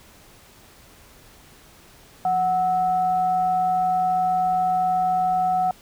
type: tone with frequency modulation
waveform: sine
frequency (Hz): 740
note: F#5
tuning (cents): 0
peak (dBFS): -18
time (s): 2.25-5.71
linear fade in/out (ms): 2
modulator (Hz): 566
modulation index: 0.28
effects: pink hiss -50 dBFS RMS until 5.81 s